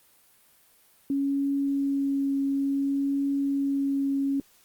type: tone with vibrato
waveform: sine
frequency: 277.2 Hz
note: C#4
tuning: in tune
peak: -23 dBFS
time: 1.1-4.4 s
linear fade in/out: 2 ms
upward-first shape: triangle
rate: 0.57 Hz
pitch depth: 11 cents each way
effects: white hiss -60 dBFS RMS until 4.64 s + Opus 32 kbps